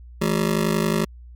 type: ring-modulated tone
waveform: 25% pulse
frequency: 191.2 Hz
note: G3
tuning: 43 cents flat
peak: -12 dBFS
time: 0.21-1.05 s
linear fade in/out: 10 ms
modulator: 25.6 Hz
effects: added 60 Hz sine -39 dBFS peak until 1.35 s + MP3 96 kbps

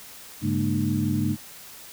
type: tone cluster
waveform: sine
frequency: 99.9 / 139.8 / 205.2 / 230.9 / 303.5 Hz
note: G2 / C#3 / G#3 / A#3 / D#4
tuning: +33 / +15 / -21 / -16 / -43 cents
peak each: -28 dBFS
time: 0.41-1.37 s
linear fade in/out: 50 ms
effects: white hiss -44 dBFS RMS until 1.92 s

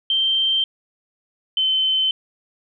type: tone pair in turn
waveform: sine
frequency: 3136 / 3070 Hz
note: G7 / G7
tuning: 0 / -37 cents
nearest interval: unison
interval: 37 cents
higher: first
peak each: -16 dBFS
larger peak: neither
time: 0.1-0.64 / 1.57-2.11 s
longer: neither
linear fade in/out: 2 ms
effects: none

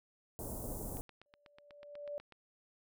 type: band-stop noise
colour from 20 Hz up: pink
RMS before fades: -42 dBFS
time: 0.39-1.01 s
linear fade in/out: 0 ms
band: 800 to 8400 Hz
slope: 24 dB/octave
type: click train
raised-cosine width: 0.3 ms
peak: -39 dBFS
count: 12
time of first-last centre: 0.97-2.323 s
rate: 8.13 Hz
type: tone with exponential growth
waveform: sine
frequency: 582 Hz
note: D5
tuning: 16 cents flat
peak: -37 dBFS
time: 1.26-2.18 s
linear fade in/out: 0 ms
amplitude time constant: 200 ms
effects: none

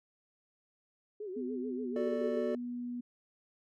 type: tone with vibrato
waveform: sine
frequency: 395.4 Hz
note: G4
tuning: 15 cents sharp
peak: -38 dBFS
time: 1.2-2.4 s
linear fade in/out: 5 ms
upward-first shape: sine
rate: 6.9 Hz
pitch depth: 150 cents each way
type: tone with pitch glide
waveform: sine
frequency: 252.1 to 243.5 Hz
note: B3 to B3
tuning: +36 to -24 cents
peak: -36 dBFS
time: 1.36-3.01 s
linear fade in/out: 10 ms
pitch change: -60 cents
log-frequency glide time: 1.8-1.92 s
type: chord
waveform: triangle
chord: D major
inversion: first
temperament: equal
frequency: 370 / 440 / 587.3 Hz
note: F#4 / A4 / D5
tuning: 0 / 0 / 0 cents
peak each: -34 dBFS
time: 1.96-2.55 s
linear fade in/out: 2 ms
effects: none

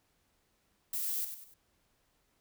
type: noise with echo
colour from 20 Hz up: violet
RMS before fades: -35 dBFS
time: 0.93-1.25 s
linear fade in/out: 5 ms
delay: 97 ms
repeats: 3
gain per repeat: -8 dB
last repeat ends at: 1.541 s
effects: pink hiss -74 dBFS RMS until 2.4 s

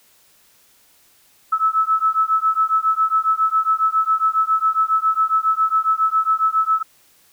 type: beating tone pair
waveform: sine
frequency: 1300 / 1307.3 Hz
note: E6 / E6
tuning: -24 / -15 cents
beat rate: 7.3 Hz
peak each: -18 dBFS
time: 1.52-6.83 s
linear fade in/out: 10 ms
effects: white hiss -55 dBFS RMS until 7.32 s

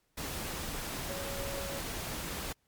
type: tone in noise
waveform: sine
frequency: 555 Hz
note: C#5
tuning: 2 cents sharp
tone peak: -40 dBFS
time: 1.09-1.8 s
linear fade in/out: 10 ms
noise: pink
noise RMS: -38 dBFS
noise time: 0.17-2.53 s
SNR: -5 dB
effects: pink hiss -75 dBFS RMS until 2.67 s + MP3 96 kbps

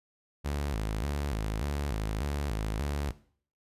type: tone with vibrato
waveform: sawtooth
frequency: 61.9 Hz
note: B1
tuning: 5 cents sharp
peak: -26 dBFS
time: 0.44-3.12 s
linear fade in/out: 20 ms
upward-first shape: square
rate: 1.7 Hz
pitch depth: 260 cents each way
effects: noise-tail reverb RT60 0.5 s tail -17 dB re dry + resampled to 32000 Hz

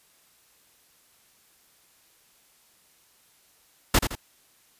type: noise with echo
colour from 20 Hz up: pink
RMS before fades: -18 dBFS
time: 3.94-3.99 s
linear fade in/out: 5 ms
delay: 82 ms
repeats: 2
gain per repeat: -8 dB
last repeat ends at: 4.154 s
effects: white hiss -61 dBFS RMS until 4.79 s + resampled to 32000 Hz

